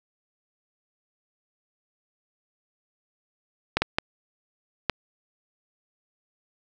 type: clicks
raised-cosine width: 0.3 ms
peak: -5 dBFS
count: 4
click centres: 3.77 / 3.82 / 3.985 / 4.897 s
effects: none